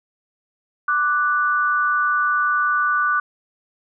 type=tone pair together; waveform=sine; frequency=1174.7 / 1480 Hz; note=D6 / F#6; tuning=0 / 0 cents; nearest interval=major third; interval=400 cents; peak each=-19 dBFS; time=0.88-3.2 s; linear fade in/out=5 ms; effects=none